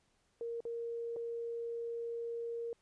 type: tone with dropouts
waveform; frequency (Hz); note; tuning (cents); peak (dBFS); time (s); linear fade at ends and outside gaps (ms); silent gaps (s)
sine; 466.2; A#4; 0; -37; 0.41-2.73; 1; 0.605-0.652 / 1.162-1.166
effects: pink hiss -75 dBFS RMS until 2.81 s + resampled to 22050 Hz